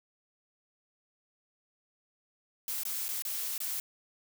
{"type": "noise with dropouts", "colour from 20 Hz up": "blue", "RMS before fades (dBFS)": -35, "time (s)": [2.68, 3.8], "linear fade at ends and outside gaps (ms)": 1, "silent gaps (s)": [[2.834, 2.852], [3.083, 3.089], [3.222, 3.251], [3.579, 3.603]], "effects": []}